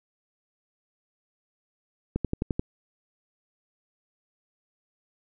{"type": "click train", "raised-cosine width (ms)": 3, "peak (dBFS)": -13, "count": 6, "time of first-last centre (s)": [2.16, 2.595], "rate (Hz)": 11.5, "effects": []}